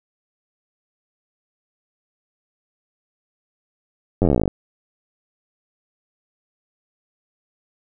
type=slowing click train; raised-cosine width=2 ms; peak=-4 dBFS; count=18; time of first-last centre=4.22-4.478 s; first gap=10 ms; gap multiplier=1.05; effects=none